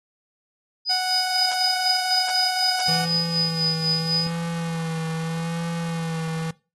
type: tone with tremolo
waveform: sine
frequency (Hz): 4978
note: D#8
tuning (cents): 0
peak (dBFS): -18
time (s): 0.85-4.31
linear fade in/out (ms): 50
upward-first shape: sine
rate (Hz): 4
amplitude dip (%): 75
type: tone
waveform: sawtooth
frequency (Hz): 740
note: F#5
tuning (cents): 0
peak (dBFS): -20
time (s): 0.89-3.06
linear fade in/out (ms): 20
type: tone with vibrato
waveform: square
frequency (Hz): 164.9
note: E3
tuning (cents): +1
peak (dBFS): -26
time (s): 2.88-6.51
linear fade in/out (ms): 5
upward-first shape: sine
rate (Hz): 0.8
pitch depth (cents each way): 34
effects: noise-tail reverb RT60 0.3 s tail -21 dB re dry + AAC 32 kbps